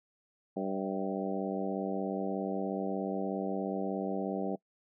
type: harmonic tone with a mistuned harmonic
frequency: 96.8 Hz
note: G2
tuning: 21 cents flat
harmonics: 2 / 3 / 4 / 5 / 6 / 7 / 8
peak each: -36 / -38 / -39 / -40 / -41 / -41 / -42 dBFS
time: 0.56-4.56 s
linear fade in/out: 10 ms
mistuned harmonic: 7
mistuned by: -30 cents
effects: noise-tail reverb RT60 0.1 s tail -23 dB re dry